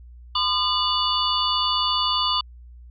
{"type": "tone cluster", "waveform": "sine", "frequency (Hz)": [1023, 1215, 2926, 3491, 4520], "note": ["C6", "D#6", "F#7", "A7", "C#8"], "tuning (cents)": [-39, -42, -20, -14, 33], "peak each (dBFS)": -26, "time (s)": [0.35, 2.41], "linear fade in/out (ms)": 5, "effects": ["added 60 Hz sine -41 dBFS peak until 2.9 s"]}